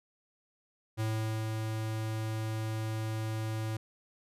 square tone with ADSR envelope, 110 Hz, A2, in tune, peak -30 dBFS, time 0.97-3.77 s, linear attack 33 ms, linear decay 450 ms, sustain -3 dB, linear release 5 ms, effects resampled to 32000 Hz

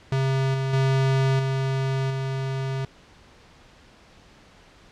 square tone with level steps, 133.9 Hz, C3, 40 cents sharp, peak -21 / -24 / -19 / -23 / -26 dBFS, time 0.12-2.85 s, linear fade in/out 2 ms, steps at 0.54 / 0.73 / 1.39 / 2.1 s, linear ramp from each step 5 ms, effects pink hiss -52 dBFS RMS until 4.91 s + low-pass 5000 Hz 12 dB/octave

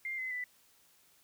sine tone with pitch steps, 2100 / 2043 / 1986.7 Hz, C7 / C7 / B6, +6 / -42 / +10 cents, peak -35 dBFS, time 0.05-0.44 s, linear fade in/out 2 ms, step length 130 ms, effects white hiss -66 dBFS RMS until 1.23 s

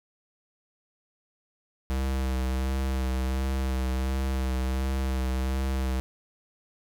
square tone with vibrato, 65.41 Hz, C2, in tune, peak -26 dBFS, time 1.9-6 s, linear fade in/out 0 ms, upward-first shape sine, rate 1.4 Hz, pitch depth 25 cents each way, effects none

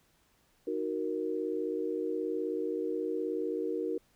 sine chord, D# minor, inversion none, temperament equal, 311.1 / 370 / 466.2 Hz, D#4 / F#4 / A#4, 0 / 0 / 0 cents, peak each -36 / -35 / -34 dBFS, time 0.67-3.98 s, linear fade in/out 5 ms, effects pink hiss -69 dBFS RMS until 4.15 s

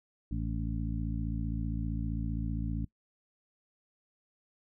harmonic tone with a mistuned harmonic, 55.3 Hz, A1, 9 cents sharp, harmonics 1 / 2 / 3 / 4 / 5, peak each -34 / -37 / -39 / -40 / -41 dBFS, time 0.31-2.85 s, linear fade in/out 5 ms, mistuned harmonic 5, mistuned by +51 cents, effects noise-tail reverb RT60 0.1 s tail -22 dB re dry

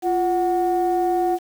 sine tone pair together, 347.9 / 740 Hz, F4 / F#5, -7 / 0 cents, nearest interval octave + minor second, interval 1307 cents, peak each -19 dBFS, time 0.02-1.39 s, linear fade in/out 50 ms, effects tanh soft clip ceiling -12 dBFS + 7-bit

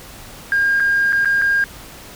sine tone with dropouts, 1613 Hz, G6, 49 cents sharp, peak -12 dBFS, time 0.52-1.64 s, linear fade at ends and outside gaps 1 ms, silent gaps 0.799-0.803 / 1.124-1.129 / 1.248-1.256 / 1.416-1.42 s, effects tanh soft clip ceiling -9 dBFS + pink hiss -38 dBFS RMS until 2.15 s

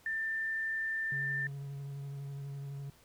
sine tone, 1786 Hz, A6, 25 cents sharp, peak -32 dBFS, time 0.06-1.47 s, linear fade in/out 2 ms
triangle tone with vibrato, 139.7 Hz, C#3, 14 cents sharp, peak -37 dBFS, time 1.12-2.9 s, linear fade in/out 2 ms, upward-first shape sine, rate 12 Hz, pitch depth 17 cents each way
effects pink hiss -63 dBFS RMS until 3.04 s

